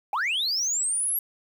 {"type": "linear sweep", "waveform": "sine", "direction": "up", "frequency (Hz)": [740, 11660], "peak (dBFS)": -21, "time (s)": [0.13, 1.19], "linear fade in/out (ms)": 2, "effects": ["tanh soft clip ceiling -22 dBFS", "9-bit"]}